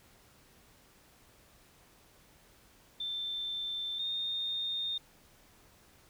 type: tone pair in turn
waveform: sine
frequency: 3555 / 3657 Hz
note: A7 / A#7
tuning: +17 / -34 cents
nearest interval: unison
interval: 49 cents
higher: second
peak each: -34 / -32 dBFS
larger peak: second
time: 3-3.99 / 3.99-4.98 s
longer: neither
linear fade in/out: 5 ms
effects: pink hiss -62 dBFS RMS until 6.09 s